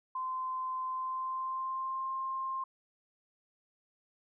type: tone with pitch glide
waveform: sine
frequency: 1034 to 1058.2 Hz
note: C6 to C6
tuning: -21 to +19 cents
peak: -33 dBFS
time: 0.15-2.64 s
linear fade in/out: 5 ms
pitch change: +40 cents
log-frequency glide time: 0.87-2.11 s
effects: none